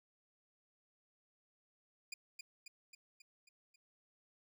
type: tone with echo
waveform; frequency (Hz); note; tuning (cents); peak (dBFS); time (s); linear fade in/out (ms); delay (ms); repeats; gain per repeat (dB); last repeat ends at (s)
20% pulse; 2427; D#7; -44; -37; 2.12-2.14; 5; 270; 6; -4; 3.76
effects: none